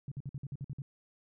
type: tone bursts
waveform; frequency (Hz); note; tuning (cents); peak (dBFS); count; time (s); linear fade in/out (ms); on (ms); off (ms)
sine; 137.5; C#3; -14; -36; 9; 0.08-0.82; 2; 36; 52
effects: none